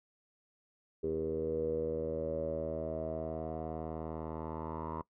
10% pulse tone with low-pass filter sweep, 79.7 Hz, D#2, 42 cents sharp, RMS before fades -37 dBFS, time 1.03-5.02 s, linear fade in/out 10 ms, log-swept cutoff 420 to 960 Hz, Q 9.4, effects noise-tail reverb RT60 0.1 s tail -20 dB re dry

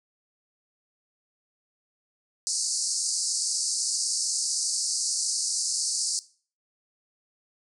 pink band-pass noise, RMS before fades -28 dBFS, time 2.47-6.19 s, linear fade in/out 0 ms, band 4500 to 9600 Hz, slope 96 dB/octave, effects noise-tail reverb RT60 0.4 s tail -18 dB re dry

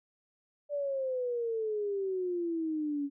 sine exponential sweep, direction down, 587.3 to 279.1 Hz, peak -30 dBFS, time 0.69-3.1 s, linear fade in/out 50 ms, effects none

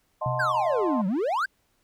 sine chord, D# diminished seventh, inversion none, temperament equal with one note detuned, 622.3 / 724.8 / 880 / 1046.5 Hz, D#5 / F#5 / A5 / C6, 0 / -36 / 0 / 0 cents, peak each -30 / -35 / -34 / -30 dBFS, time 0.21-1.02 s, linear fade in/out 10 ms
sine tone with exponential decay, 127.2 Hz, C3, 48 cents flat, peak -24 dBFS, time 0.26-0.91 s, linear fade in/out 2 ms, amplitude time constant 140 ms
triangle exponential two-way sweep, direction down then up, 1661.2 to 178.2 to 1661.2 Hz, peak -21 dBFS, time 0.39-1.46 s, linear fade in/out 10 ms, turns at 1.07 s
effects pink hiss -69 dBFS RMS until 1.83 s

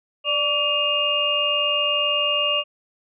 sine tone cluster, 589 / 1146 / 2505 / 2819 Hz, D5 / D6 / D#7 / F7, +5 / -43 / +11 / +16 cents, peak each -26 / -28 / -29 / -20 dBFS, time 0.24-2.64 s, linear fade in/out 50 ms, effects none

